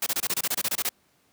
white noise bursts, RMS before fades -26 dBFS, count 13, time 0.02-0.892 s, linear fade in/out 5 ms, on 44 ms, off 25 ms, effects pink hiss -65 dBFS RMS until 1.32 s + high-pass 100 Hz 12 dB/octave

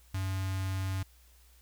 square tone with notch filter, 95.2 Hz, F#2, 50 cents sharp, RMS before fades -33 dBFS, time 0.14-1.03 s, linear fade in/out 5 ms, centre 440 Hz, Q 0.69, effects added 60 Hz sine -58 dBFS peak until 1.61 s + white hiss -64 dBFS RMS until 1.61 s

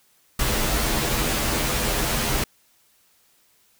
pink noise with comb filter, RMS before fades -23 dBFS, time 0.39-2.44 s, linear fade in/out 5 ms, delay 11 ms, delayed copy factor -0.75, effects white hiss -61 dBFS RMS until 3.79 s

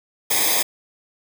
white noise with comb filter, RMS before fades -19 dBFS, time 0.3-0.63 s, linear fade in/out 10 ms, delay 0.7 ms, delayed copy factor -0.9, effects none

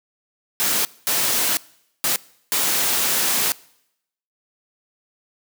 white noise bursts at uneven times, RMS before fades -20 dBFS, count 4, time 0.6-0.85 / 1.07-1.57 / 2.04-2.16 / 2.52-3.52 s, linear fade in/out 0 ms, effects noise-tail reverb RT60 0.8 s tail -23 dB re dry + high-pass 150 Hz 12 dB/octave

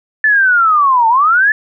sine linear two-way sweep, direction down then up, 1760 to 880 to 1760 Hz, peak -7 dBFS, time 0.24-1.52 s, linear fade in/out 2 ms, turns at 1.08 s, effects none

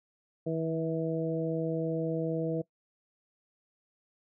harmonic tone with a mistuned harmonic, 162.4 Hz, E3, 26 cents flat, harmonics 1 / 2 / 3 / 4, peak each -33 / -34 / -33 / -38 dBFS, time 0.46-2.62 s, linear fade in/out 10 ms, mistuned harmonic 1, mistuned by -18 cents, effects noise-tail reverb RT60 0.1 s tail -21 dB re dry

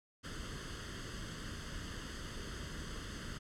pink noise with comb filter, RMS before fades -44 dBFS, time 0.23-3.39 s, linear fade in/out 20 ms, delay 0.63 ms, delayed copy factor +0.75, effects low-pass 7000 Hz 12 dB/octave

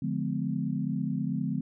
sine chord, D diminished seventh, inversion none, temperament just, 146.83 / 176.2 / 211.4 / 253.7 Hz, D3 / F3 / Ab3 / Cb4, 0 / +16 / +31 / +47 cents, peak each -33 dBFS, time 0.02-1.61 s, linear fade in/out 5 ms, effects none

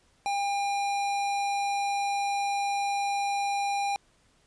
sine tone with hard clipping, 803 Hz, G5, 41 cents sharp, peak -28 dBFS, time 0.26-3.96 s, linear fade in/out 0 ms, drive 18 dB, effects pink hiss -65 dBFS RMS until 4.46 s + resampled to 22050 Hz

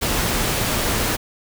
pink noise, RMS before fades -21 dBFS, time 0.01-1.17 s, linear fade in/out 20 ms, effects none

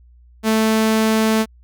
sawtooth tone, 220 Hz, A3, in tune, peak -10 dBFS, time 0.43-1.46 s, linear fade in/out 50 ms, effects added 60 Hz sine -45 dBFS peak until 1.63 s

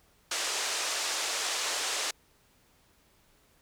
white band-pass noise, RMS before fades -32 dBFS, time 0.31-2.11 s, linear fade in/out 5 ms, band 390 to 7700 Hz, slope 24 dB/octave, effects pink hiss -65 dBFS RMS until 3.61 s

